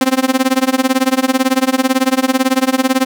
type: tone with tremolo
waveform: sawtooth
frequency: 261.6 Hz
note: C4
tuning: in tune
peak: -4 dBFS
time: 0.01-3.05 s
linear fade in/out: 2 ms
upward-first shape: sine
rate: 18 Hz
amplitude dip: 95%
effects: none